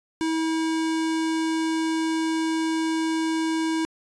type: tone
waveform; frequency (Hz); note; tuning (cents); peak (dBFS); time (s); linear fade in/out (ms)
square; 322; E4; -41; -23; 0.21-3.85; 0
effects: resampled to 22050 Hz

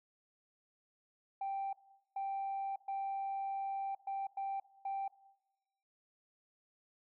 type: tone bursts at uneven times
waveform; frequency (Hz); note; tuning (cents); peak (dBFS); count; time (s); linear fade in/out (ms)
sine; 784; G5; 0; -34; 6; 1.41-1.73 / 2.16-2.76 / 2.88-3.95 / 4.07-4.27 / 4.37-4.6 / 4.85-5.08; 5
effects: noise-tail reverb RT60 1.0 s tail -20 dB re dry + tanh soft clip ceiling -33 dBFS

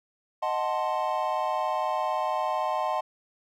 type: chord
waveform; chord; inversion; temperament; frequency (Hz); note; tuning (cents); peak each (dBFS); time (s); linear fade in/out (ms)
triangle; D# diminished seventh; none; equal; 622.3 / 740 / 880 / 1046.5; D#5 / F#5 / A5 / C6; 0 / 0 / 0 / 0; -29; 0.42-3.01; 10
effects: none

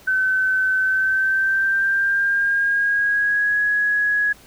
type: tone with pitch glide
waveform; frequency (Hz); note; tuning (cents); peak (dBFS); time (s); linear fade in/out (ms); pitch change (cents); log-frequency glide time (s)
sine; 1525 to 1672.7; G6 to G#6; -48 to +12; -16; 0.07-4.33; 10; +160; 0.78-3.6
effects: pink hiss -48 dBFS RMS until 4.46 s

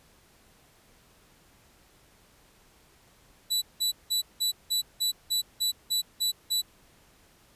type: tone bursts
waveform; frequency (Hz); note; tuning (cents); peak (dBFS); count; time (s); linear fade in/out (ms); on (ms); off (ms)
sawtooth; 3955; B7; +2; -21; 11; 3.5-6.62; 20; 120; 180
effects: pink hiss -60 dBFS RMS until 7.55 s + resampled to 32000 Hz

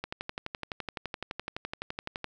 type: click train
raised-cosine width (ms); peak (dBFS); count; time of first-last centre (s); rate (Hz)
0.3; -18; 27; 0.04-2.243; 11.8
effects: none

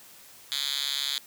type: tone with high-pass filter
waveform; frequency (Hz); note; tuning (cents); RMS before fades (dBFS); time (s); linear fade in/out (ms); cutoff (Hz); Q
5% pulse; 139.9; C#3; +16; -30; 0.52-1.18; 0; 3300; 4.6
effects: white hiss -51 dBFS RMS until 1.26 s + high-pass 60 Hz 12 dB/octave

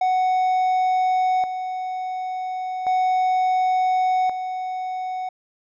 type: tone with tremolo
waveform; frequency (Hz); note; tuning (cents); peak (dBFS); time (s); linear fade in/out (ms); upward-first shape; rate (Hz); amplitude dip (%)
triangle; 742; F#5; +5; -15; 0.01-5.29; 5; square; 0.35; 60
effects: resampled to 16000 Hz

